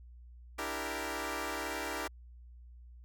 10% pulse chord, E half-diminished seventh, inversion third, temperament equal, 293.7 / 329.6 / 392 / 466.2 Hz, D4 / E4 / G4 / Bb4, 0 / 0 / 0 / 0 cents, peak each -33 dBFS, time 0.58-2.08 s, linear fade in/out 10 ms, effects added 60 Hz sine -50 dBFS peak until 3.04 s

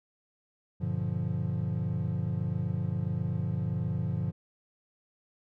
triangle chord, G minor seventh, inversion none, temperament equal with one note detuned, 98 / 119.54 / 146.83 / 174.61 Hz, G2 / Bb2 / D3 / F3, 0 / +44 / 0 / 0 cents, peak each -32 dBFS, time 0.8-4.32 s, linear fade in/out 20 ms, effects none

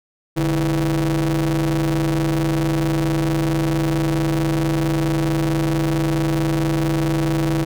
45% pulse ring-modulated tone, 89.9 Hz, F#2, 49 cents flat, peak -14 dBFS, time 0.36-7.65 s, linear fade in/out 20 ms, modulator 237 Hz, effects none

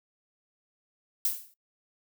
violet noise with exponential decay, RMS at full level -24 dBFS, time 1.25-1.54 s, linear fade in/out 1 ms, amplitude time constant 61 ms, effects noise-tail reverb RT60 0.1 s tail -19 dB re dry

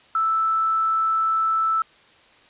sine tone with quantisation, 1318.5 Hz, E6, in tune, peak -18 dBFS, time 0.15-1.82 s, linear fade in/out 2 ms, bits 7, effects white hiss -53 dBFS RMS until 2.49 s + resampled to 8000 Hz

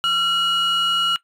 triangle tone pair together, 1365.5 / 2900 Hz, F6 / F#7, -39 / -35 cents, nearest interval octave + minor second, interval 1304 cents, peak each -17 dBFS, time 0.04-1.16 s, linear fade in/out 0 ms, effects noise-tail reverb RT60 0.1 s tail -19 dB re dry + tanh soft clip ceiling -12 dBFS

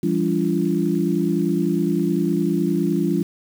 sine tone cluster, 170.3 / 200.1 / 287.6 / 341.3 Hz, F3 / G3 / D4 / F4, -43 / +36 / -36 / -40 cents, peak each -23 dBFS, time 0.03-3.23 s, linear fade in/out 5 ms, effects 7-bit

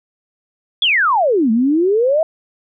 sine exponential two-way sweep, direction down then up, 3536 to 214.8 to 662 Hz, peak -11 dBFS, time 0.82-2.23 s, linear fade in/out 2 ms, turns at 1.51 s, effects none

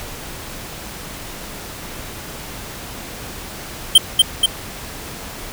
square tone with echo, 3136 Hz, G7, in tune, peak -4 dBFS, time 3.95-3.98 s, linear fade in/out 5 ms, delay 240 ms, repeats 2, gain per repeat -3 dB, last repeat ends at 4.46 s, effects pink hiss -32 dBFS RMS until 5.52 s

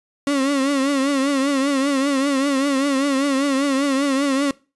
35% pulse tone with vibrato, 275.6 Hz, C#4, 10 cents flat, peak -15 dBFS, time 0.27-4.51 s, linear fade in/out 2 ms, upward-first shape triangle, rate 5.1 Hz, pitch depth 93 cents each way, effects noise-tail reverb RT60 0.3 s tail -21 dB re dry + resampled to 24000 Hz

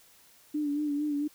sine tone with vibrato, 293.7 Hz, D4, in tune, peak -27 dBFS, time 0.54-1.28 s, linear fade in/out 10 ms, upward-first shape sine, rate 4.4 Hz, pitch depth 45 cents each way, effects white hiss -59 dBFS RMS until 1.34 s

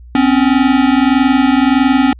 square tone pair together, 255.6 / 277.2 Hz, C4 / C#4, -40 / 0 cents, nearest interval minor second, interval 140 cents, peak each -12 dBFS, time 0.15-2.13 s, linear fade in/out 2 ms, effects added 60 Hz sine -33 dBFS peak until 2.19 s + resampled to 8000 Hz

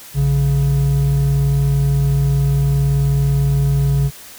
triangle tone pair together, 59.3 / 139.9 Hz, A#1 / C#3, +30 / +16 cents, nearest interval octave + minor third, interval 1486 cents, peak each -18 / -11 dBFS, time 0.14-4.11 s, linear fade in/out 50 ms, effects white hiss -38 dBFS RMS until 4.38 s

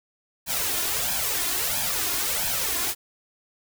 white noise with flanger, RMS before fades -26 dBFS, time 0.46-2.95 s, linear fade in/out 50 ms, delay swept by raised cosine 1.2 to 2.9 ms, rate 1.5 Hz, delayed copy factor +0.7, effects none

